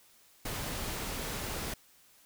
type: noise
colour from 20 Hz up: pink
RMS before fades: -37 dBFS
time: 0.45-1.74 s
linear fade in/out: 5 ms
effects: white hiss -62 dBFS RMS until 2.25 s